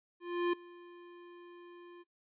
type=tone with ADSR envelope; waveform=square; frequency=349.2 Hz; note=F4; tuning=in tune; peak=-28 dBFS; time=0.2-2.04 s; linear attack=330 ms; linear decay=6 ms; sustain=-23 dB; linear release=27 ms; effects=noise-tail reverb RT60 0.1 s tail -19 dB re dry + resampled to 8000 Hz